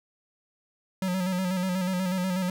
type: tone with vibrato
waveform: square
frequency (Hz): 184.4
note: F#3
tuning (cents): -6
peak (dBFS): -26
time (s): 1.02-2.5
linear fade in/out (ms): 2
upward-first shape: square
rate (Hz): 8.2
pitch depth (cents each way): 44
effects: none